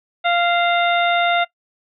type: harmonic tone with a mistuned harmonic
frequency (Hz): 695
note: F5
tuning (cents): -9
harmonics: 1 / 2 / 3 / 4 / 5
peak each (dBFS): -17 / -21 / -23 / -27 / -25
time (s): 0.24-1.45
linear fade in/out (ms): 20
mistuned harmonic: 5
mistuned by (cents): +80
effects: noise-tail reverb RT60 0.1 s tail -19 dB re dry